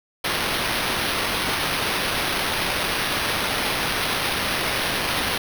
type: noise with sample-and-hold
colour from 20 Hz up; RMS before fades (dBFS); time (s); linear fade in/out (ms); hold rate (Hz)
white; -24; 0.24-5.38; 5; 7350
effects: none